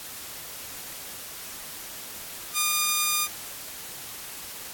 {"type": "tone", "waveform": "5% pulse", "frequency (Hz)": 1213, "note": "D#6", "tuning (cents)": -44, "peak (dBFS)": -10, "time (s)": [2.53, 3.28], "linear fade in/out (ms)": 50, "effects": ["white hiss -39 dBFS RMS until 4.73 s", "AAC 64 kbps"]}